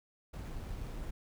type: noise with sample-and-hold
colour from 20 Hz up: brown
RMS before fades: -41 dBFS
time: 0.33-1.11 s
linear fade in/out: 10 ms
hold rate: 8820 Hz
effects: none